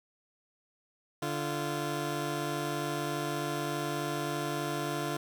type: tone pair together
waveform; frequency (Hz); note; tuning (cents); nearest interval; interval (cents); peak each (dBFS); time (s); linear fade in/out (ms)
15% pulse; 146.83 / 345.4; D3 / F4; 0 / -19; octave + minor third; 1481; -28; 1.22-5.17; 5
effects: none